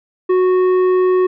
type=tone with tanh clipping; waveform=sine; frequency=368.3 Hz; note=F#4; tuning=8 cents flat; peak=-12 dBFS; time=0.29-1.27 s; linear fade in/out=10 ms; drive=9 dB; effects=none